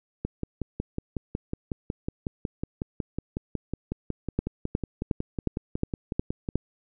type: two click trains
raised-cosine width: 3 ms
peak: -11 / -16 dBFS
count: 7 / 35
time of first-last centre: 4.39-6.556 / 0.25-6.489 s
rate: 2.77 / 5.45 Hz
effects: none